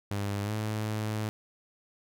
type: tone with pitch glide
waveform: sawtooth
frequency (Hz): 101.1 to 107.73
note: G#2 to A2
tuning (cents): -46 to -36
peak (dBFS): -26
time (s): 0.11-1.29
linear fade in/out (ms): 0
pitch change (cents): +110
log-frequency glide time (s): 0.43-0.52
effects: none